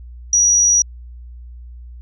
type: tone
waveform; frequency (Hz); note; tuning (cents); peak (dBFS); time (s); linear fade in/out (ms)
sine; 5800; F#8; -35; -10; 0.33-0.82; 2
effects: added 60 Hz sine -33 dBFS peak until 2.01 s